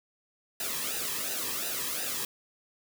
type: noise with flanger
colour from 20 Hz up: white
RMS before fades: -33 dBFS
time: 0.6-2.25 s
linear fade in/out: 2 ms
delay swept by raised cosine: 0.9 to 1.41 ms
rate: 2.8 Hz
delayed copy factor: -0.7
effects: none